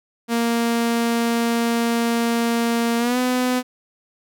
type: tone with pitch glide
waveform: sawtooth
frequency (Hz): 233.1 to 251.3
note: A#3 to B3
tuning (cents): 0 to +30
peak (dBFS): -14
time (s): 0.28-3.63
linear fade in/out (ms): 50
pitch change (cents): +130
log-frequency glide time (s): 2.98-3.18
effects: none